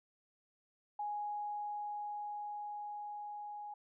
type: tone with level ramp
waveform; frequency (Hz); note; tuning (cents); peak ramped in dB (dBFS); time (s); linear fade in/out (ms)
sine; 830.6; G#5; 0; -36 to -43; 0.99-3.74; 5
effects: none